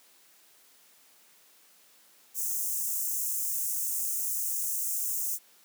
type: high-pass noise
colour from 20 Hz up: white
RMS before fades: -31 dBFS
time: 2.34-5.39 s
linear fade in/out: 50 ms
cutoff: 6200 Hz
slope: 48 dB/octave
effects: white hiss -60 dBFS RMS until 5.64 s + high-pass 200 Hz 12 dB/octave